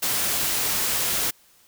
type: noise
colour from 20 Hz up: white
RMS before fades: -24 dBFS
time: 0.02-1.31 s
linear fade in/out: 10 ms
effects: white hiss -57 dBFS RMS until 1.67 s